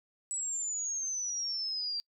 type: exponential sweep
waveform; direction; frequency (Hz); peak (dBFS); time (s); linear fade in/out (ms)
sine; down; 7902 to 4700; -32; 0.31-2; 0
effects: noise-tail reverb RT60 0.1 s tail -26 dB re dry